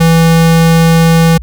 square tone, 164.81 Hz, E3, in tune, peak -5 dBFS, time 0-1.38 s, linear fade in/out 10 ms, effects added 60 Hz sine -22 dBFS peak until 1.42 s

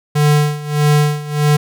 square tone with tremolo, 148.5 Hz, D3, 20 cents sharp, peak -9 dBFS, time 0.15-1.57 s, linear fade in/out 10 ms, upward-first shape sine, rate 1.6 Hz, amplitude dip 85%, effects none

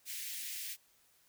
white high-pass noise, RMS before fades -42 dBFS, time 0.05-0.77 s, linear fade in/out 50 ms, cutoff 1800 Hz, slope 48 dB/octave, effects white hiss -69 dBFS RMS until 1.28 s

